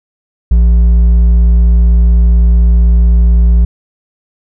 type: tone with hard clipping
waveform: sine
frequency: 57.9 Hz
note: A#1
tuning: 11 cents flat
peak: -5 dBFS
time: 0.51-3.65 s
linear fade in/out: 5 ms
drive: 4 dB
effects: none

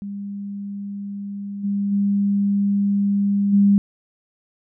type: tone with level steps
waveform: sine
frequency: 200.8 Hz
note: G3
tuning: 42 cents sharp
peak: -27 / -19 / -16 / -11 dBFS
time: 0.02-3.78 s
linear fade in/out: 0 ms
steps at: 1.63 / 1.91 / 3.52 s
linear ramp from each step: 20 ms
effects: none

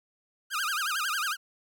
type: tone with vibrato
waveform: sawtooth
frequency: 1400 Hz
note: F6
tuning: 4 cents sharp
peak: -24 dBFS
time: 0.5-1.37 s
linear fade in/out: 50 ms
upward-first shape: sine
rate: 11 Hz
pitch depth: 260 cents each way
effects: none

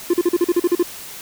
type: tone bursts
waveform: triangle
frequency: 349.2 Hz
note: F4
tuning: in tune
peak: -10 dBFS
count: 10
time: 0.1-0.829 s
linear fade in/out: 5 ms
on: 36 ms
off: 41 ms
effects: white hiss -35 dBFS RMS until 1.21 s

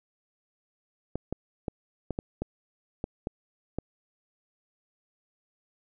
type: clicks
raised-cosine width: 2 ms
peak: -17 dBFS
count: 9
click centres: 1.156 / 1.326 / 1.682 / 2.107 / 2.189 / 2.42 / 3.041 / 3.271 / 3.786 s
effects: none

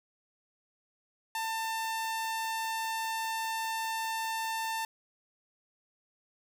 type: tone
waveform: sawtooth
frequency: 895 Hz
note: A5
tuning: 29 cents sharp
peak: -28 dBFS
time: 1.35-4.85 s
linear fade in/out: 2 ms
effects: none

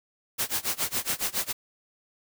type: noise with tremolo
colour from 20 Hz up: white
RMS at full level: -26 dBFS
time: 0.38-1.53 s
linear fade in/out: 20 ms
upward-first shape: sine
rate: 7.2 Hz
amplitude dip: 95%
effects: none

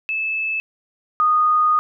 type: tone pair in turn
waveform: sine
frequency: 2616 / 1234.6 Hz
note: E7 / D#6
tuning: -14 / -14 cents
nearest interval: octave + minor second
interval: 1300 cents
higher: first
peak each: -20 / -13 dBFS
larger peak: second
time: 0.09-0.6 / 1.2-1.79 s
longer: second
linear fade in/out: 0 ms
effects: none

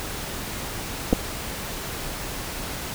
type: clicks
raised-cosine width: 2 ms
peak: -5 dBFS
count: 2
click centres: 1.128 / 1.132 s
effects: pink hiss -32 dBFS RMS until 2.94 s

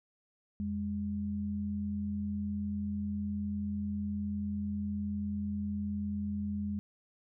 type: tone pair together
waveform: sine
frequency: 86.19 / 205 Hz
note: F2 / G#3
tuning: -22 / -22 cents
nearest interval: octave + minor third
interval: 1500 cents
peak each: -39 / -33 dBFS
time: 0.6-6.79 s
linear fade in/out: 0 ms
effects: none

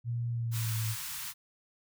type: tone with pitch glide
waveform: sine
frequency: 118.5 to 111.2 Hz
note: A#2 to A2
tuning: +29 to +19 cents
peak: -30 dBFS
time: 0.04-0.96 s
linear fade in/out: 50 ms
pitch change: -110 cents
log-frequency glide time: 0.3-0.8 s
type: band-stop noise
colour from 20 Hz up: white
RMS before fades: -39 dBFS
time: 0.51-1.34 s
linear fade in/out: 50 ms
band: 180 to 890 Hz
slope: 96 dB/octave
effects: none

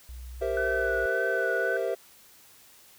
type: tone with pitch glide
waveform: sine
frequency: 61.74 to 60.57 Hz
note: B1 to B1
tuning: 0 to -33 cents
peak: -38 dBFS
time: 0.09-1.06 s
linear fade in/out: 0 ms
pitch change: -33 cents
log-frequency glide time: 0.67-0.87 s
type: chord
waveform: triangle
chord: C dominant seventh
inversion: second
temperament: equal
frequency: 392 / 466.2 / 523.3 / 659.3 Hz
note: G4 / Bb4 / C5 / E5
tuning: 0 / 0 / 0 / 0 cents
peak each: -30 dBFS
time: 0.41-1.95 s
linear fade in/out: 10 ms
type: tone with vibrato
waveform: sine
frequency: 1500 Hz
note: F#6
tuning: 23 cents sharp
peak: -28 dBFS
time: 0.57-1.77 s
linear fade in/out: 2 ms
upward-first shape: sine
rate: 1.8 Hz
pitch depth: 37 cents each way
effects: white hiss -55 dBFS RMS until 2.98 s

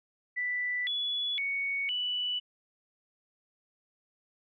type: tone with pitch steps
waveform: sine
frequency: 1978 / 3411 / 2227 / 2965 Hz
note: B6 / G#7 / C#7 / F#7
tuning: +2 / +46 / +7 / +3 cents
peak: -29 dBFS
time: 0.36-2.4 s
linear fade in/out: 20 ms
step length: 510 ms
effects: none

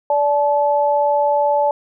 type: tone pair together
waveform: sine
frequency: 580.8 / 865 Hz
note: D5 / A5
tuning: -19 / -30 cents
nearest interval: perfect fifth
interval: 689 cents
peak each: -16 dBFS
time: 0.1-1.71 s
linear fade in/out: 2 ms
effects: none

